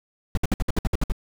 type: noise bursts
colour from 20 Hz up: brown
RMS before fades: -20 dBFS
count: 10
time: 0.35-1.121 s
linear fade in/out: 2 ms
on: 24 ms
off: 59 ms
effects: none